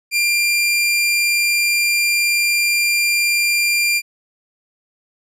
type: tone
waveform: sawtooth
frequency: 2387 Hz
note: D7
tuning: 28 cents sharp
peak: -11 dBFS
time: 0.11-4.02 s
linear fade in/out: 50 ms
effects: resampled to 32000 Hz